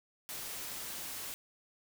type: noise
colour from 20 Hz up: white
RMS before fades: -42 dBFS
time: 0.29-1.34 s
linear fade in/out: 0 ms
effects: none